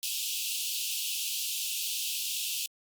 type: high-pass noise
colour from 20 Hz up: pink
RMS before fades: -33 dBFS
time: 0.03-2.66 s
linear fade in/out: 0 ms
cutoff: 2600 Hz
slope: 96 dB/octave
effects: Opus 48 kbps